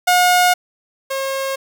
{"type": "tone pair in turn", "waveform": "sawtooth", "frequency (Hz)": [720, 539.4], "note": ["F#5", "C#5"], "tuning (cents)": [-47, -47], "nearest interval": "perfect fourth", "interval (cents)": 500, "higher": "first", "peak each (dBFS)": [-7, -16], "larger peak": "first", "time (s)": [[0.07, 0.54], [1.1, 1.56]], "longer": "first", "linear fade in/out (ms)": 10, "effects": ["8-bit"]}